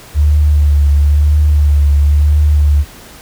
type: tone with vibrato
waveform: sine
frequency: 73.42 Hz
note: D2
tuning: in tune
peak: -6 dBFS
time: 0.14-2.85 s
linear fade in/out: 50 ms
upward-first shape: triangle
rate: 0.99 Hz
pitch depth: 42 cents each way
effects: pink hiss -36 dBFS RMS until 3.21 s